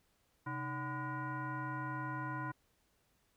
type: tone with frequency modulation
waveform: sine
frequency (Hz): 570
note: C#5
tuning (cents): +48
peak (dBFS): -37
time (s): 0.46-2.52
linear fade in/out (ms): 10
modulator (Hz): 439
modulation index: 2.2
effects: pink hiss -75 dBFS RMS until 3.36 s